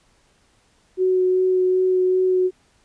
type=tone with vibrato; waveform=sine; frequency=370 Hz; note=F#4; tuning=in tune; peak=-15 dBFS; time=0.97-2.51 s; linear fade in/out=50 ms; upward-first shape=sine; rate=2.6 Hz; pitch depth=10 cents each way; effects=pink hiss -60 dBFS RMS until 2.84 s + resampled to 22050 Hz